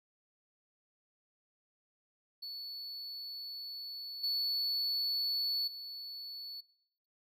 triangle tone with level steps, 4435 Hz, C#8, in tune, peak -39 / -29 / -40 dBFS, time 2.42-6.61 s, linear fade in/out 10 ms, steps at 4.23 / 5.67 s, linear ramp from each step 10 ms, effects noise-tail reverb RT60 0.8 s tail -22 dB re dry

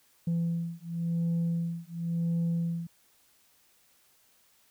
sine beating tone pair, 168 / 168.94 Hz, E3 / E3, +33 / +43 cents, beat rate 0.94 Hz, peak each -29 dBFS, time 0.27-2.87 s, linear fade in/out 5 ms, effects tanh soft clip ceiling -24 dBFS + white hiss -65 dBFS RMS until 4.7 s

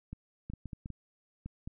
clicks, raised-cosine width 5 ms, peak -28 dBFS, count 9, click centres 0.13 / 0.5 / 0.536 / 0.657 / 0.732 / 0.859 / 0.903 / 1.46 / 1.675 s, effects none

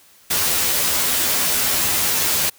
white noise with comb filter, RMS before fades -19 dBFS, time 0.3-2.5 s, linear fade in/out 10 ms, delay 12 ms, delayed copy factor +0.95, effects white hiss -51 dBFS RMS until 2.58 s

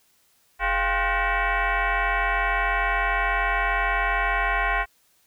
sine tone with frequency modulation, 417.6 Hz, G#4, 10 cents sharp, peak -20 dBFS, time 0.59-4.86 s, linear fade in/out 50 ms, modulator 371 Hz, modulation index 5.2, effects white hiss -63 dBFS RMS until 5.26 s

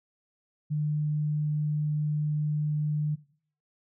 sine tone, 150.4 Hz, D3, 42 cents sharp, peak -25 dBFS, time 0.7-3.16 s, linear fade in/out 20 ms, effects noise-tail reverb RT60 0.5 s tail -18 dB re dry

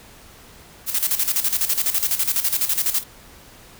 blue noise with tremolo, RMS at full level -19 dBFS, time 0.86-3.04 s, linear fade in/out 50 ms, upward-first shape square, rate 12 Hz, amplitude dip 70%, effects pink hiss -46 dBFS RMS until 3.79 s

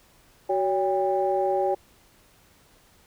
sine tone cluster, 375.4 / 566 / 800 Hz, F#4 / C#5 / G5, +25 / +36 / +35 cents, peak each -25 dBFS, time 0.49-1.75 s, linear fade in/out 10 ms, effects tanh soft clip ceiling -12 dBFS + pink hiss -58 dBFS RMS until 3.06 s

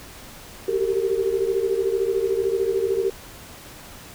sine tone cluster, 382.2 / 395.6 / 457.6 Hz, G4 / G4 / A#4, -44 / +16 / -32 cents, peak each -24 dBFS, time 0.68-3.1 s, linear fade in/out 5 ms, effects pink hiss -42 dBFS RMS until 4.14 s

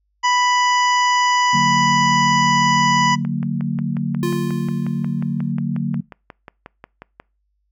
harmonic tone, 987.8 Hz, B5, in tune, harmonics 1 / 2 / 3 / 5 / 6 / 7, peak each -15 / -21 / -25 / -29 / -31 / -32 dBFS, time 0.23-3.16 s, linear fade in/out 20 ms
sine chord, D augmented, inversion none, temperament just, 146.83 / 183.54 / 229.4 Hz, D3 / F#3 / A#3, 0 / -14 / -28 cents, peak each -23 dBFS, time 1.53-6.01 s, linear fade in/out 10 ms
click train, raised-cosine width 0.5 ms, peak -20 dBFS, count 23, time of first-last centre 3.25-7.2 s, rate 5.57 Hz
square tone with exponential decay, 349.2 Hz, F4, in tune, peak -20 dBFS, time 4.23-5.52 s, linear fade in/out 0 ms, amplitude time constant 280 ms
effects noise-tail reverb RT60 0.3 s tail -25 dB re dry + added 50 Hz sine -65 dBFS peak until 7.71 s

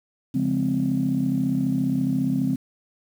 sine chord, Db major seventh, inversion none, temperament just, 138.59 / 173.24 / 207.9 / 259.9 Hz, Db3 / F3 / Ab3 / C4, 0 / -14 / +2 / -11 cents, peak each -27 / -27 / -27 / -22 dBFS, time 0.34-2.56 s, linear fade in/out 10 ms, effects tanh soft clip ceiling -12 dBFS + 8-bit

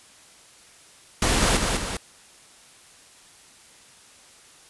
pink noise with echo, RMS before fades -21 dBFS, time 1.22-1.57 s, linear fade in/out 2 ms, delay 200 ms, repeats 2, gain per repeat -4 dB, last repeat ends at 1.97 s, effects white hiss -51 dBFS RMS until 4.69 s + resampled to 24000 Hz

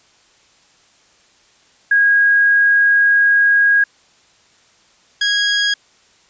sine / 20% pulse tone pair in turn, 1640 / 1648.4 Hz, G#6 / G#6, -22 / -13 cents, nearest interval unison, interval 9 cents, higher second, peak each -9 dBFS, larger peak neither, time 1.91-3.84 / 5.21-5.74 s, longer first, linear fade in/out 5 ms, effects white hiss -53 dBFS RMS until 6.29 s + resampled to 16000 Hz

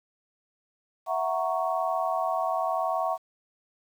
sine chord, F# dominant seventh, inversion third, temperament equal, 659.3 / 740 / 932.3 / 1108.7 Hz, E5 / F#5 / A#5 / C#6, 0 / 0 / 0 / 0 cents, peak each -29 / -29 / -34 / -31 dBFS, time 1.06-3.18 s, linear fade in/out 50 ms, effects 9-bit

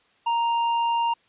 sine tone with tanh clipping, 932.3 Hz, A#5, in tune, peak -22 dBFS, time 0.26-1.14 s, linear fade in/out 10 ms, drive 9 dB, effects white hiss -62 dBFS RMS until 1.28 s + resampled to 8000 Hz

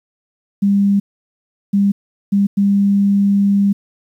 sine tone bursts at uneven times, 200 Hz, G3, 35 cents sharp, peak -10 dBFS, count 4, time 0.62-1 / 1.73-1.92 / 2.32-2.47 / 2.57-3.73 s, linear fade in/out 10 ms, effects 8-bit

